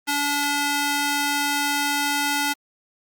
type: tone with high-pass filter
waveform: square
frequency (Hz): 287.9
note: D4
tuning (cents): -34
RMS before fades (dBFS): -23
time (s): 0.07-2.54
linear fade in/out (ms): 20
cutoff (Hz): 780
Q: 0.52
effects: Opus 32 kbps